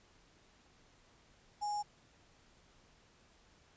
sine tone with sample-and-hold, 830.6 Hz, G#5, in tune, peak -34 dBFS, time 1.61-1.83 s, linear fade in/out 20 ms, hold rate 6300 Hz, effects pink hiss -66 dBFS RMS until 3.76 s + resampled to 16000 Hz

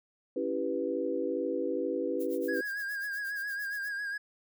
sine chord, C# half-diminished seventh, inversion none, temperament equal, 277.2 / 329.6 / 392 / 493.9 Hz, C#4 / E4 / G4 / B4, 0 / 0 / 0 / 0 cents, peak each -36 / -35 / -35 / -33 dBFS, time 0.36-2.61 s, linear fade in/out 5 ms
violet noise with tremolo, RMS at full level -47 dBFS, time 2.19-3.9 s, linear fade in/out 20 ms, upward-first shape sine, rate 8.5 Hz, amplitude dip 95%
triangle tone with vibrato, 1635 Hz, G#6, 28 cents flat, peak -31 dBFS, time 2.48-4.18 s, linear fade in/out 10 ms, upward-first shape sine, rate 7.3 Hz, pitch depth 47 cents each way
effects none

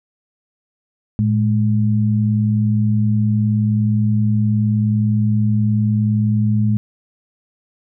sine tone pair together, 111.32 / 210.5 Hz, A2 / G#3, +21 / +24 cents, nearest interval major seventh, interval 1103 cents, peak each -15 / -17 dBFS, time 1.19-6.77 s, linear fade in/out 0 ms, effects none

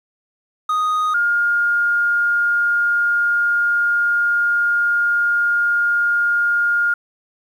triangle / sine tone pair in turn, 1244.5 / 1415.9 Hz, D#6 / F6, 0 / +23 cents, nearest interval major second, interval 223 cents, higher second, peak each -14 dBFS, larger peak neither, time 0.69-1.14 / 1.14-6.94 s, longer second, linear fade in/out 5 ms, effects 8-bit

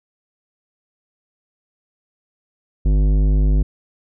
sine tone with tanh clipping, 50.5 Hz, G#1, 48 cents flat, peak -14 dBFS, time 2.85-3.63 s, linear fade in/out 10 ms, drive 14 dB, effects none

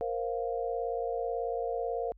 sine chord, Bb suspended second, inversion none, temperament just, 466.2 / 524.4 / 699.2 Hz, Bb4 / C5 / F5, 0 / +4 / +2 cents, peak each -33 / -36 / -35 dBFS, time 0.01-2.12 s, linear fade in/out 0 ms, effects added 47 Hz sine -53 dBFS peak until 2.17 s

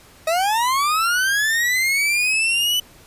40% pulse linear sweep, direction up, 625 to 3002 Hz, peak -16 dBFS, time 0.27-2.8 s, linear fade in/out 5 ms, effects pink hiss -48 dBFS RMS until 3.06 s + resampled to 32000 Hz

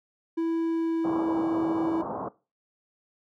triangle tone with pitch glide, 329.6 to 326.9 Hz, E4 to E4, 0 to -14 cents, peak -22 dBFS, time 0.37-2.02 s, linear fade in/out 10 ms, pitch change -14 cents, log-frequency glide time 0.6-1.36 s
white low-pass noise, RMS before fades -33 dBFS, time 1.04-2.29 s, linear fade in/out 10 ms, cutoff 1100 Hz, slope 48 dB/octave
effects noise-tail reverb RT60 0.3 s tail -19 dB re dry + high-pass 150 Hz 12 dB/octave

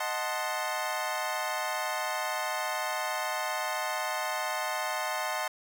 25% pulse chord, D# diminished seventh, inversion none, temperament equal, 622.3 / 740 / 880 / 1046.5 Hz, D#5 / F#5 / A5 / C6, 0 / 0 / 0 / 0 cents, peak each -32 dBFS, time 0-5.48 s, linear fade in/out 5 ms, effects none

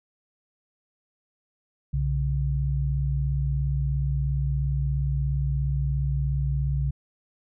sine tone pair together, 62.68 / 139.7 Hz, B1 / C#3, +26 / +14 cents, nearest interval octave + major second, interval 1388 cents, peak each -25 dBFS, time 1.93-6.91 s, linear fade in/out 10 ms, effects none

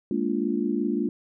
sine chord, Bb dominant seventh, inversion third, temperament equal with one note detuned, 207.7 / 233.1 / 291.3 / 349.2 Hz, Ab3 / Bb3 / D4 / F4, 0 / 0 / -14 / 0 cents, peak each -29 / -28 / -28 / -29 dBFS, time 0.11-1.09 s, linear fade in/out 2 ms, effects none

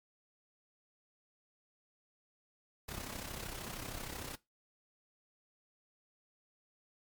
pink noise with amplitude modulation, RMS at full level -41 dBFS, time 2.88-4.36 s, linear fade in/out 10 ms, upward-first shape sine, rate 33 Hz, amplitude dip 60%, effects noise-tail reverb RT60 0.2 s tail -19 dB re dry + MP3 96 kbps

